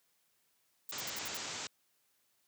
violet noise bursts, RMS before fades -42 dBFS, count 6, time 0.89-1.37 s, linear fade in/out 2 ms, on 25 ms, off 66 ms
white low-pass noise, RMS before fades -42 dBFS, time 0.92-1.67 s, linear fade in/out 2 ms, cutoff 7700 Hz, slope 96 dB/octave
effects white hiss -75 dBFS RMS until 2.47 s + high-pass 100 Hz 12 dB/octave

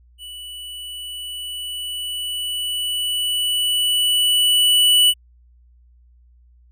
square tone with level ramp, 2960 Hz, F#7, in tune, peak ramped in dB -34 to -11 dBFS, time 0.18-5.14 s, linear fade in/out 50 ms, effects added 60 Hz sine -49 dBFS peak until 6.71 s

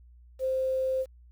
sine tone with quantisation, 523 Hz, C5, 1 cent flat, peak -25 dBFS, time 0.39-1.06 s, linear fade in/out 50 ms, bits 9, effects added 60 Hz sine -51 dBFS peak until 1.31 s

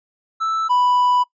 triangle tone pair in turn, 1318.5 / 988.8 Hz, E6 / B5, 0 / +2 cents, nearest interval perfect fourth, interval 498 cents, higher first, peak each -16 / -12 dBFS, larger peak second, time 0.4-0.69 / 0.69-1.24 s, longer second, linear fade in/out 20 ms, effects noise-tail reverb RT60 0.1 s tail -21 dB re dry + resampled to 16000 Hz

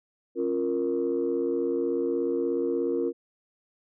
sine chord, Bb minor, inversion first, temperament equal with one note detuned, 272.6 / 349.2 / 466.2 Hz, Db4 / F4 / Bb4, -29 / 0 / 0 cents, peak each -30 / -27 / -27 dBFS, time 0.35-3.13 s, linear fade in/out 50 ms, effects tanh soft clip ceiling -17 dBFS

